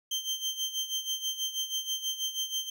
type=tone with tremolo; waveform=30% pulse; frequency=3136 Hz; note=G7; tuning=in tune; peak=-25 dBFS; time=0.11-2.7 s; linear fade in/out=5 ms; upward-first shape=sine; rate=6.2 Hz; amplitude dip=75%; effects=none